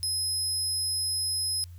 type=tone; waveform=25% pulse; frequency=5100 Hz; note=D#8; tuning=42 cents sharp; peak=-22 dBFS; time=0.03-1.64 s; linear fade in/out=0 ms; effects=added 87 Hz sine -42 dBFS peak until 1.78 s + white hiss -64 dBFS RMS until 1.78 s